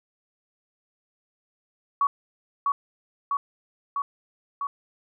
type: tone with echo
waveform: sine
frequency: 1124 Hz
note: C#6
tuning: 24 cents sharp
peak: -18 dBFS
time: 2.01-2.07 s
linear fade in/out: 2 ms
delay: 650 ms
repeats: 4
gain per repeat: -2 dB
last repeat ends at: 4.67 s
effects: none